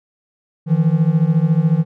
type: beating tone pair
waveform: triangle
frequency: 154.4 / 168.4 Hz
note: D#3 / E3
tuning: -13 / +37 cents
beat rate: 14 Hz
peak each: -13 dBFS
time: 0.66-1.85 s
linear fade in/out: 50 ms
effects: none